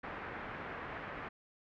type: low-pass noise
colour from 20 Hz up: white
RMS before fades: -44 dBFS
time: 0.03-1.29 s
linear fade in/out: 10 ms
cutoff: 1900 Hz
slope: 24 dB/octave
effects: none